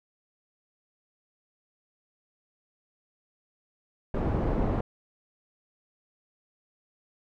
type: low-pass noise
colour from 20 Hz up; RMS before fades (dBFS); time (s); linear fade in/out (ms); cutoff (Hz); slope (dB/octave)
pink; -27; 4.14-4.81; 5; 680; 12
effects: none